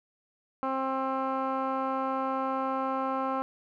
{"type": "tone with low-pass filter", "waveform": "15% pulse", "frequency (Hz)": 265.3, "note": "C4", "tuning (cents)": 24, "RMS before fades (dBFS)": -30, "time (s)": [0.63, 3.42], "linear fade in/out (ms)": 0, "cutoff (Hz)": 1300, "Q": 2.7, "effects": []}